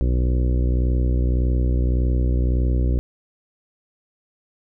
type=harmonic tone; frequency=61.74 Hz; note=B1; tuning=in tune; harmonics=1 / 2 / 3 / 4 / 5 / 6 / 7 / 8 / 9; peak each=-17 / -25 / -36 / -31 / -32 / -34 / -42 / -38 / -42 dBFS; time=0.01-2.99 s; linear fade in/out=0 ms; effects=none